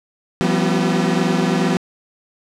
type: tone cluster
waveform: 35% pulse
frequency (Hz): 170.3 / 192.6 / 244.9 / 268.4 / 376.1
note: F3 / G3 / B3 / C4 / F#4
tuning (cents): -43 / -30 / -14 / +44 / +28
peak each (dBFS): -18 / -19 / -20 / -25 / -24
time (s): 0.41-1.77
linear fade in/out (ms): 0
effects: low-pass 7000 Hz 12 dB/octave